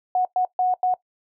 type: tone bursts at uneven times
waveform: sine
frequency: 734 Hz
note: F#5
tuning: 14 cents flat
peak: -17 dBFS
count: 4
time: 0.15-0.25 / 0.36-0.45 / 0.59-0.74 / 0.83-0.94 s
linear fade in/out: 2 ms
effects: noise-tail reverb RT60 0.1 s tail -19 dB re dry